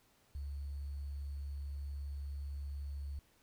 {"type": "tone with sample-and-hold", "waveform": "sine", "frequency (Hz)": 70.6, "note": "C#2", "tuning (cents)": 32, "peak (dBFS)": -39, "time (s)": [0.35, 3.19], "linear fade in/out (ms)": 0, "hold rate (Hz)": 4410, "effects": ["pink hiss -70 dBFS RMS until 3.42 s"]}